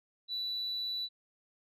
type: tone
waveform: sine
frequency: 3958 Hz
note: B7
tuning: 3 cents sharp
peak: -32 dBFS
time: 0.28-1.09 s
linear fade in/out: 50 ms
effects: tanh soft clip ceiling -30 dBFS